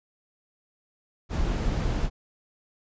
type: noise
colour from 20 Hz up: brown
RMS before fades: -26 dBFS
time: 1.29-2.1 s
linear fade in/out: 50 ms
effects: resampled to 16000 Hz